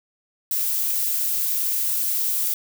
violet noise, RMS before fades -23 dBFS, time 0.51-2.54 s, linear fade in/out 2 ms, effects none

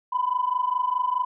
sine tone pair together, 987.8 / 1012.6 Hz, B5 / B5, 0 / +43 cents, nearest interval unison, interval 43 cents, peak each -24 dBFS, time 0.12-1.25 s, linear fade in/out 10 ms, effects tanh soft clip ceiling -14 dBFS

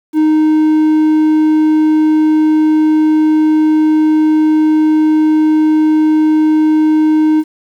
triangle tone, 310 Hz, D#4, 6 cents flat, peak -5 dBFS, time 0.13-7.44 s, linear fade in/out 50 ms, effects 7-bit

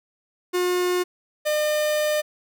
45% pulse tone pair in turn, 359.5 / 604.6 Hz, F#4 / D#5, -50 / -50 cents, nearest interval major sixth, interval 900 cents, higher second, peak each -20 dBFS, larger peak neither, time 0.53-1.04 / 1.45-2.22 s, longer second, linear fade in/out 20 ms, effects none

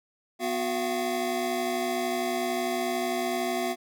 square tone cluster, 247.6 / 365.1 / 685 / 756 Hz, B3 / F#4 / F5 / F#5, +5 / -23 / -34 / +37 cents, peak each -34 / -32 / -31 / -38 dBFS, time 0.39-3.76 s, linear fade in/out 50 ms, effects none

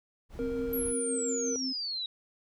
brown noise, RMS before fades -43 dBFS, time 0.29-0.94 s, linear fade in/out 50 ms
sine tone with tremolo, 261.6 Hz, C4, in tune, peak -32 dBFS, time 0.39-1.73 s, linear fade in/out 10 ms, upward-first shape sine, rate 5.7 Hz, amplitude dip 45%
triangle tone with vibrato, 466.2 Hz, A#4, in tune, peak -30 dBFS, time 0.39-1.56 s, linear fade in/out 0 ms, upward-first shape sine, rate 8.4 Hz, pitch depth 8 cents each way
sine exponential sweep, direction down, 11840 to 3812 Hz, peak -32 dBFS, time 0.73-2.06 s, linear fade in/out 2 ms
effects none

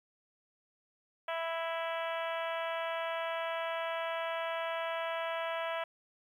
harmonic tone, 330 Hz, E4, 2 cents sharp, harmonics 2 / 3 / 4 / 5 / 6 / 7 / 8 / 9 / 10, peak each -36 / -40 / -42 / -44 / -46 / -47 / -48 / -49 / -50 dBFS, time 1.28-5.84 s, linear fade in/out 5 ms, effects 11-bit

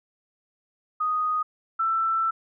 sine tone pair in turn, 1244.5 / 1331.9 Hz, D#6 / E6, 0 / +17 cents, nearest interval minor second, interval 117 cents, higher second, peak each -22 / -21 dBFS, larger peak second, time 1-1.43 / 1.79-2.31 s, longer second, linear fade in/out 10 ms, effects none

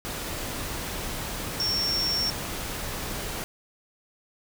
sine tone in noise, 5480 Hz, F8, 34 cents flat, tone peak -24 dBFS, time 1.6-2.3 s, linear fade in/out 0 ms, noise pink, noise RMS -33 dBFS, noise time 0.05-3.44 s, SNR +6 dB, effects none

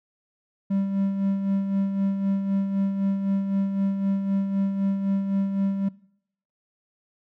triangle tone with tremolo, 196 Hz, G3, in tune, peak -18 dBFS, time 0.7-5.89 s, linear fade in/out 10 ms, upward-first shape sine, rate 3.9 Hz, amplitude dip 50%, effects noise-tail reverb RT60 0.7 s tail -22 dB re dry

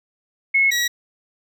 sine / 20% pulse tone pair in turn, 2182 / 1918.7 Hz, C#7 / A#6, -28 / +49 cents, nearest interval major second, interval 223 cents, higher first, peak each -13 dBFS, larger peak neither, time 0.54-0.71 / 0.71-0.88 s, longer neither, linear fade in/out 10 ms, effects none

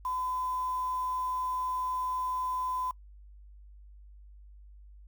sine tone with quantisation, 1013 Hz, B5, 44 cents sharp, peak -30 dBFS, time 0.05-2.91 s, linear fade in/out 2 ms, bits 8, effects noise-tail reverb RT60 0.1 s tail -23 dB re dry + added 50 Hz sine -49 dBFS peak until 5.07 s

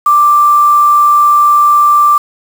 sine tone with quantisation, 1178 Hz, D6, 5 cents sharp, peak -4 dBFS, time 0.06-2.18 s, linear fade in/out 5 ms, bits 4, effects none

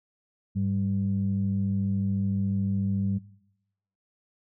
sine tone pair together, 101.33 / 195.2 Hz, G#2 / G3, -42 / -7 cents, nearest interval major seventh, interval 1135 cents, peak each -26 dBFS, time 0.55-3.19 s, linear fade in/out 20 ms, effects noise-tail reverb RT60 0.9 s tail -22 dB re dry + tanh soft clip ceiling -17 dBFS

